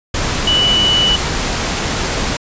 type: tone in noise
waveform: sine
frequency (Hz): 2960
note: F#7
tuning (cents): 0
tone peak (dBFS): -11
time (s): 0.47-1.16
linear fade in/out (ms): 5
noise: pink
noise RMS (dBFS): -18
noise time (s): 0.14-2.37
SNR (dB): +4
effects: resampled to 16000 Hz